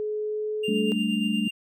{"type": "tone with pitch glide", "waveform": "sine", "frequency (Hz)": [424.9, 429.3], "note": ["G#4", "A4"], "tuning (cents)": [40, -43], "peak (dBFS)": -26, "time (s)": [0, 0.92], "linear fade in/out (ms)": 0, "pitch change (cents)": 17, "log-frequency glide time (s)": [0.22, 0.78]}
{"type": "tone with tremolo", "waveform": "triangle", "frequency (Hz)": 2794, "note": "F7", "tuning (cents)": 0, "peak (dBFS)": -27, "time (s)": [0.63, 1.51], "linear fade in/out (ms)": 10, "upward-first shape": "sine", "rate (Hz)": 8.5, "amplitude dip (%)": 45}
{"type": "chord", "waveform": "sine", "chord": "G suspended second", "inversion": "none", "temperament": "equal", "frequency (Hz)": [196, 220, 293.7], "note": ["G3", "A3", "D4"], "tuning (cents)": [0, 0, 0], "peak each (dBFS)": [-28, -25, -31], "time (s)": [0.68, 1.48], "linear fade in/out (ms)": 5}
{"effects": []}